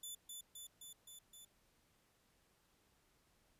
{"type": "tone with echo", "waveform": "10% pulse", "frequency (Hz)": 3500, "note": "A7", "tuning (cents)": -10, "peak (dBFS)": -38, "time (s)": [0.03, 0.15], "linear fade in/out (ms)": 5, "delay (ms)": 260, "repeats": 5, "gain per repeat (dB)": -2, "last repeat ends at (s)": 1.45, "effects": ["pink hiss -75 dBFS RMS until 3.59 s", "resampled to 32000 Hz"]}